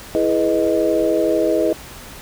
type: chord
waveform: sine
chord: E major seventh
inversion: none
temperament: equal with one note detuned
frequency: 329.6 / 420.6 / 493.9 / 622.3 Hz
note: E4 / G#4 / B4 / D#5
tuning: 0 / +22 / 0 / 0 cents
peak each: -19 / -21 / -21 / -19 dBFS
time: 0.15-1.73 s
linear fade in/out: 0 ms
effects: pink hiss -37 dBFS RMS until 2.21 s